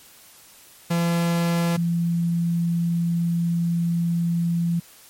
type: tone pair in turn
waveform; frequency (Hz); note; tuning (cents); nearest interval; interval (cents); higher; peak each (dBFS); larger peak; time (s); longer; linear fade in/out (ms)
45% pulse / sine; 170 / 170; F3 / F3; -46 / -46; unison; 0; neither; -19; neither; 0.9-1.77 / 1.77-4.8; second; 10
effects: white hiss -49 dBFS RMS until 5.09 s + MP3 64 kbps